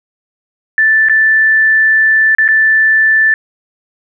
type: tone with dropouts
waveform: sine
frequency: 1761 Hz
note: A6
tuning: 1 cent sharp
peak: -6 dBFS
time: 0.78-3.34 s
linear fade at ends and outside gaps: 1 ms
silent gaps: 1.086-1.096 / 2.35-2.384 / 2.479-2.487 s
effects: none